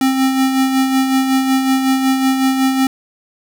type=tone with tremolo; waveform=square; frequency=264.6 Hz; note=C4; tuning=20 cents sharp; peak=-11 dBFS; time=0.01-2.87 s; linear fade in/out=2 ms; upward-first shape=sine; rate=5.4 Hz; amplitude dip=45%; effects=none